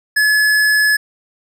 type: tone with hard clipping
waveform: sine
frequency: 1708 Hz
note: G#6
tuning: 48 cents sharp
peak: -12 dBFS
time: 0.16-0.97 s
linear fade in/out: 10 ms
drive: 16 dB
effects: none